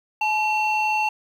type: tone pair together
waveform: sine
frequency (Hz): 857 / 2715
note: A5 / F7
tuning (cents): -46 / -50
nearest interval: octave + minor sixth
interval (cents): 1996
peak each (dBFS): -19 / -21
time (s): 0.21-1.09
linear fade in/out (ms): 5
effects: tanh soft clip ceiling -16 dBFS + 8-bit